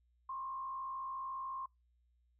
sine tone with frequency modulation, 1065 Hz, C6, 30 cents sharp, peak -39 dBFS, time 0.29-1.66 s, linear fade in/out 5 ms, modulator 54 Hz, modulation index 0.55, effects noise-tail reverb RT60 0.2 s tail -24 dB re dry + added 60 Hz sine -70 dBFS peak until 2.39 s

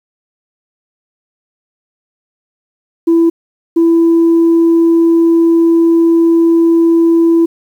sine tone pair in turn, 333.1 / 333.1 Hz, E4 / E4, +18 / +18 cents, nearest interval unison, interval 0 cents, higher neither, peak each -4 dBFS, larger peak neither, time 3.07-3.3 / 3.76-7.46 s, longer second, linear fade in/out 10 ms, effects tanh soft clip ceiling -3 dBFS + 7-bit

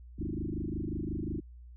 sine tone with frequency modulation, 193.5 Hz, G3, 22 cents flat, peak -32 dBFS, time 0.18-1.41 s, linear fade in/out 20 ms, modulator 25.6 Hz, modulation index 5.9, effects added 60 Hz sine -47 dBFS peak until 1.76 s

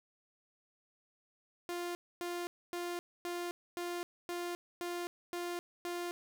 sawtooth tone bursts, 349.6 Hz, F4, 2 cents sharp, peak -33 dBFS, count 9, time 1.69-6.11 s, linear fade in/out 0 ms, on 260 ms, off 260 ms, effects none

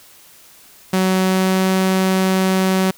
sawtooth tone with pitch glide, 187.3 to 188.6 Hz, F#3 to F#3, +21 to +33 cents, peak -10 dBFS, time 0.93-2.91 s, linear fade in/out 5 ms, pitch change +12 cents, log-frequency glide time 1.18-1.71 s, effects white hiss -46 dBFS RMS until 2.97 s

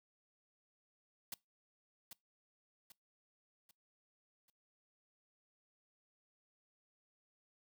white noise with echo, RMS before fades -44 dBFS, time 1.32-1.34 s, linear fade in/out 2 ms, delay 790 ms, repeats 4, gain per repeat -7 dB, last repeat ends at 4.5 s, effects noise-tail reverb RT60 0.2 s tail -23 dB re dry

